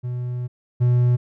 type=tone pair in turn; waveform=triangle; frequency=123.47 / 122.76 Hz; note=B2 / B2; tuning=0 / -10 cents; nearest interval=unison; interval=10 cents; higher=first; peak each=-22 / -12 dBFS; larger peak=second; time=0.03-0.48 / 0.8-1.17 s; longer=first; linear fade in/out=20 ms; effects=none